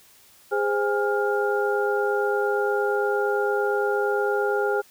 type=tone cluster; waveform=sine; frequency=410.3 / 519 / 818 / 1406 Hz; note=G#4 / C5 / G#5 / F6; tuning=-21 / -14 / -26 / +11 cents; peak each=-23 / -28 / -28 / -28 dBFS; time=0.51-4.82 s; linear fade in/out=20 ms; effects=white hiss -54 dBFS RMS until 4.9 s